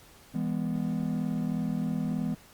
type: chord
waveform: triangle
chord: E major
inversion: none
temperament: equal with one note detuned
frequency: 164.81 / 203.7 / 246.9 Hz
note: E3 / G#3 / B3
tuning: 0 / -33 / 0 cents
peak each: -30 dBFS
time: 0.34-2.35 s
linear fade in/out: 10 ms
effects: pink hiss -55 dBFS RMS until 2.53 s + Opus 48 kbps